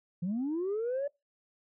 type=linear sweep; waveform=sine; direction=up; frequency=164.81 to 581 Hz; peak=-28 dBFS; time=0.22-1.08 s; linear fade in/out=10 ms; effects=noise-tail reverb RT60 0.2 s tail -21 dB re dry + tanh soft clip ceiling -27 dBFS